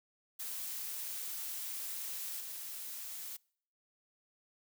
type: noise with level steps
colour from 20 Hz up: blue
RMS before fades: -41 / -44 dBFS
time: 0.39-3.37 s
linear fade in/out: 10 ms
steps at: 2.4 s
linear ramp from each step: 5 ms
effects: noise-tail reverb RT60 0.6 s tail -26 dB re dry